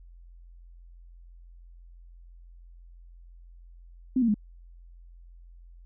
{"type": "tone with pitch steps", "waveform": "sine", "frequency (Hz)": [257.7, 232.3, 209.3], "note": ["C4", "A#3", "G#3"], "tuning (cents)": [-26, -6, 14], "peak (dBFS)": -20, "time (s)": [4.16, 4.343], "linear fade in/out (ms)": 5, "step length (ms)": 61, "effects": ["added 43 Hz sine -47 dBFS peak until 5.85 s"]}